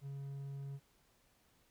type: tone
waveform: triangle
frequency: 138.8 Hz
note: C#3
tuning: 3 cents sharp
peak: -40 dBFS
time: 0.01-0.8 s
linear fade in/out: 50 ms
effects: pink hiss -72 dBFS RMS until 1.7 s